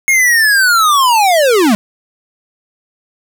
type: linear sweep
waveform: square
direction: down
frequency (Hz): 2177 to 196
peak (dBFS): -8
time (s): 0.08-1.75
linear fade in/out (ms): 0
effects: none